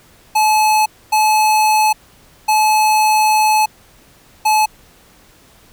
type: tone bursts at uneven times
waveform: square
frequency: 860 Hz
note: A5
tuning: 40 cents flat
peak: -11 dBFS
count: 4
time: 0.35-0.86 / 1.12-1.93 / 2.48-3.66 / 4.45-4.66 s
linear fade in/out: 10 ms
effects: pink hiss -48 dBFS RMS until 5.72 s